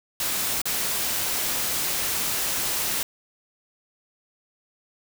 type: noise with dropouts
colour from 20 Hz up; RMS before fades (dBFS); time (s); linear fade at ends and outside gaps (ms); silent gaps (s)
white; -26; 0.2-3.03; 2; 0.617-0.655
effects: none